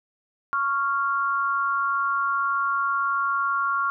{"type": "tone pair together", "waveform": "sine", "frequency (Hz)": [1108.7, 1390.8], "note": ["C#6", "F6"], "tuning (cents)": [0, -8], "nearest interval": "major third", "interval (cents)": 392, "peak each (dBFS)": -24, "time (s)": [0.53, 3.9], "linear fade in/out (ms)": 0, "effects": []}